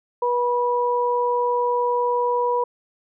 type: tone pair together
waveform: sine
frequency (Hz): 485.8 / 975.3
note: B4 / B5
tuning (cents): -29 / -22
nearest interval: octave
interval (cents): 1207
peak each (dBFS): -21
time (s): 0.22-2.64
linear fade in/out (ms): 5
effects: none